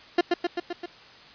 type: tone with echo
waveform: 30% pulse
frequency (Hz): 349.2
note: F4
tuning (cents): 0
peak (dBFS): -14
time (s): 0.18-0.21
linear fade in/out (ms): 5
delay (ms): 130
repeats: 5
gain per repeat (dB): -3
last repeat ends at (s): 0.86
effects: white hiss -49 dBFS RMS until 1.34 s + resampled to 11025 Hz